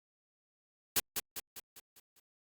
white noise with echo, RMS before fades -28 dBFS, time 0.96-1 s, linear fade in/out 5 ms, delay 200 ms, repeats 6, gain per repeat -6 dB, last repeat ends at 2.2 s, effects Opus 48 kbps

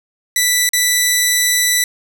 10% pulse tone with dropouts, 1975.5 Hz, B6, in tune, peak -3 dBFS, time 0.36-1.84 s, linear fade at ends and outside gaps 2 ms, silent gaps 0.691-0.733 s, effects none

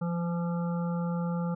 harmonic tone with a mistuned harmonic, 171 Hz, F3, 36 cents flat, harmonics 1 / 3 / 5 / 7 / 8, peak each -28 / -38 / -42 / -45 / -46 dBFS, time 0.01-1.55 s, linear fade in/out 10 ms, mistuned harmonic 1, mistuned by +16 cents, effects none

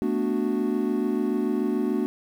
triangle chord, B minor seventh, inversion third, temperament equal, 220 / 246.9 / 293.7 / 370 Hz, A3 / B3 / D4 / F#4, 0 / 0 / 0 / 0 cents, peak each -26 dBFS, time 0.02-2.06 s, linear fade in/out 0 ms, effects 9-bit

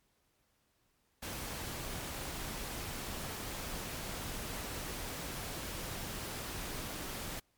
pink noise, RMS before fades -41 dBFS, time 1.22-7.4 s, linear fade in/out 10 ms, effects pink hiss -75 dBFS RMS until 7.57 s + MP3 96 kbps

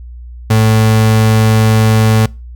35% pulse tone, 110 Hz, A2, in tune, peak -5 dBFS, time 0.5-2.26 s, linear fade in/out 5 ms, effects noise-tail reverb RT60 0.3 s tail -25 dB re dry + added 60 Hz sine -27 dBFS peak until 2.55 s

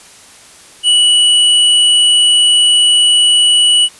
square tone, 2945 Hz, F#7, 9 cents flat, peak -7 dBFS, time 0.83-3.89 s, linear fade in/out 50 ms, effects white hiss -39 dBFS RMS until 3.99 s + resampled to 24000 Hz

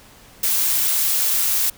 blue noise, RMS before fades -19 dBFS, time 0.43-1.7 s, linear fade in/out 5 ms, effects pink hiss -47 dBFS RMS until 1.77 s

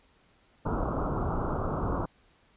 pink low-pass noise, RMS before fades -30 dBFS, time 0.65-2.06 s, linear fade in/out 10 ms, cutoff 1400 Hz, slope 96 dB/octave, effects pink hiss -64 dBFS RMS until 2.56 s + resampled to 8000 Hz

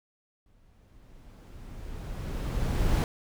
brown noise with exponential growth, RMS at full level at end -22 dBFS, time 0.46-3.04 s, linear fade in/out 1 ms, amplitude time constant 560 ms, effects none

